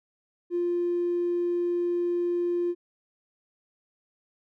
triangle tone with tanh clipping, 349.2 Hz, F4, in tune, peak -23 dBFS, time 0.5-2.75 s, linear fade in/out 50 ms, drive 1 dB, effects none

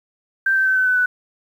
sine tone with pitch steps, 1568 / 1551.8 / 1535.7 / 1519.8 / 1504.1 / 1488.6 Hz, G6 / G6 / G6 / F#6 / F#6 / F#6, 0 / -18 / -36 / +46 / +28 / +10 cents, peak -14 dBFS, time 0.46-1.06 s, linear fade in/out 5 ms, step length 100 ms, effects 8-bit

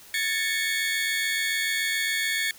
35% pulse tone cluster, 1707 / 1794 / 2216 / 3318 Hz, G#6 / A6 / C#7 / G#7, +47 / +33 / -1 / -2 cents, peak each -31 / -27 / -26 / -32 dBFS, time 0.14-2.51 s, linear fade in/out 2 ms, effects white hiss -49 dBFS RMS until 2.58 s

